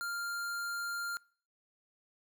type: tone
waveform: square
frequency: 1396.9 Hz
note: F6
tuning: in tune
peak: -36 dBFS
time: 0.01-1.17 s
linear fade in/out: 0 ms
effects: noise-tail reverb RT60 0.5 s tail -24 dB re dry